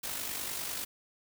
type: noise with amplitude modulation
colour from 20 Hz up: white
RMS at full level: -35 dBFS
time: 0.03-0.85 s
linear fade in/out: 10 ms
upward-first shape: sine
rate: 50 Hz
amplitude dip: 45%
effects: none